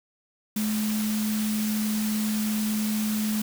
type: tone in noise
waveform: sine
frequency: 214.3 Hz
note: A3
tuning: 45 cents flat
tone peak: -24 dBFS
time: 0.56-3.42 s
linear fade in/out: 5 ms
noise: white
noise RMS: -34 dBFS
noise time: 0.56-3.42 s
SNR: +7 dB
effects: none